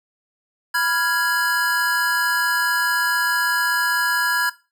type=chord; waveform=square; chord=F diminished; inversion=second; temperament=equal; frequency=987.8 / 1396.9 / 1661.2 Hz; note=Cb6 / F6 / Ab6; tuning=0 / 0 / 0 cents; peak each=-26 / -25 / -20 dBFS; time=0.74-4.5 s; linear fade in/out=10 ms; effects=noise-tail reverb RT60 0.3 s tail -18 dB re dry